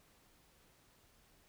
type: silence
effects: pink hiss -68 dBFS RMS until 1.48 s